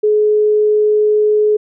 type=tone; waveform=sine; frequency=423.6 Hz; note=G#4; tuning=34 cents sharp; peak=-9 dBFS; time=0.03-1.57 s; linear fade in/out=10 ms; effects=none